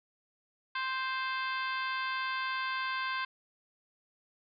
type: harmonic tone with a mistuned harmonic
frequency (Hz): 523.3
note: C5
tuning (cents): 0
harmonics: 2 / 3 / 4 / 5 / 6 / 7 / 8 / 9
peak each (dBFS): -35 / -36 / -42 / -42 / -47 / -46 / -49 / -49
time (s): 0.75-3.25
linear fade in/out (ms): 5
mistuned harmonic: 7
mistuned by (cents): -56
effects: none